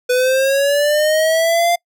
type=linear sweep; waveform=square; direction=up; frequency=493.9 to 698.5 Hz; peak=-13 dBFS; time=0.09-1.76 s; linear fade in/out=10 ms; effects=noise-tail reverb RT60 0.1 s tail -26 dB re dry